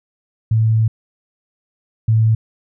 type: tone pair in turn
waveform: sine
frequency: 111.1 / 111.1 Hz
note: A2 / A2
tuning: +17 / +17 cents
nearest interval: unison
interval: 0 cents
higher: neither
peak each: -11 / -10 dBFS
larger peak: second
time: 0.51-0.88 / 2.08-2.35 s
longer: first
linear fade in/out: 5 ms
effects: none